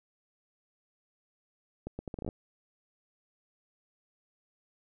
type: accelerating click train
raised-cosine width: 2 ms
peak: -24 dBFS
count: 10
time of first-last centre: 1.87-2.288 s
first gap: 120 ms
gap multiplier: 0.73
effects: none